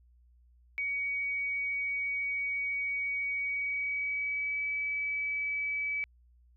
sine tone with pitch glide, 2253 to 2291 Hz, C#7 to D7, +28 to -44 cents, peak -30 dBFS, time 0.78-6.04 s, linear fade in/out 0 ms, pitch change +28 cents, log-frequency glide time 3.38-4.63 s, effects added 60 Hz sine -59 dBFS peak until 6.56 s

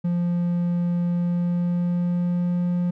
triangle tone with pitch glide, 174.2 to 176.43 Hz, F3 to F3, -4 to +18 cents, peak -18 dBFS, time 0.04-2.91 s, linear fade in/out 10 ms, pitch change +22 cents, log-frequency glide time 1.05-2.7 s, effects none

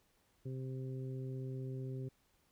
harmonic tone, 130.81 Hz, C3, in tune, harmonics 1 / 2 / 3 / 4, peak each -40 / -49 / -48 / -58 dBFS, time 0.45-2.09 s, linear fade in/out 10 ms, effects pink hiss -74 dBFS RMS until 2.51 s

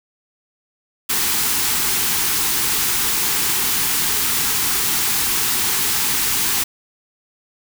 white band-stop noise, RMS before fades -19 dBFS, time 1.09-6.64 s, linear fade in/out 10 ms, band 470 to 750 Hz, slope 96 dB/octave, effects none

